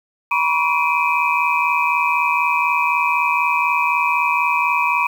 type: tone cluster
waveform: sine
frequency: 966 / 1030 / 1133 / 2366 / 2522 Hz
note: B5 / C6 / C#6 / D7 / D#7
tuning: -39 / -28 / +37 / +12 / +23 cents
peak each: -19 / -26 / -22 / -22 / -21 dBFS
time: 0.31-5.07 s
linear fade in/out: 5 ms
effects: 7-bit